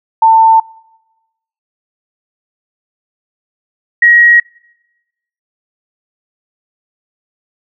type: tone pair in turn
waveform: sine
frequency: 895 / 1896.4 Hz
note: A5 / A#6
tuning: +29 / +29 cents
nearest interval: octave + minor second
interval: 1300 cents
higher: second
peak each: -3 dBFS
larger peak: neither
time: 0.22-0.6 / 4.02-4.4 s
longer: neither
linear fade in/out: 5 ms
effects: noise-tail reverb RT60 1.0 s tail -25 dB re dry